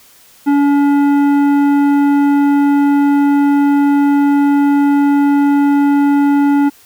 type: tone with tanh clipping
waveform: sine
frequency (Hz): 284.6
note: C#4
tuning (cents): +46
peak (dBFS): -10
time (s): 0.46-6.7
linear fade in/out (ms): 20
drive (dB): 12
effects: white hiss -45 dBFS RMS until 6.85 s